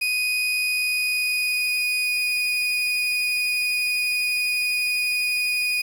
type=tone with pitch glide; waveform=35% pulse; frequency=2489 to 2472 Hz; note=D#7 to D#7; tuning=0 to -12 cents; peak=-19 dBFS; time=0.01-5.82 s; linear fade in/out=10 ms; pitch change=-12 cents; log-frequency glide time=0.43-2.32 s; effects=8-bit